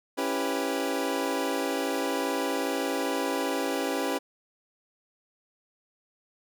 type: chord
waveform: 25% pulse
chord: C# half-diminished seventh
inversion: none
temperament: equal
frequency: 277.2 / 329.6 / 392 / 493.9 Hz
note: C#4 / E4 / G4 / B4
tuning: 0 / 0 / 0 / 0 cents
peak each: -27 / -31 / -29 / -29 dBFS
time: 0.17-4.19 s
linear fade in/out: 20 ms
effects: none